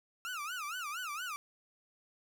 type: tone with vibrato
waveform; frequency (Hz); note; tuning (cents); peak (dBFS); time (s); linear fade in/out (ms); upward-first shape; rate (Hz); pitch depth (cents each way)
30% pulse; 1321; E6; +3; -35; 0.25-1.36; 0; sine; 4.3; 230
effects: none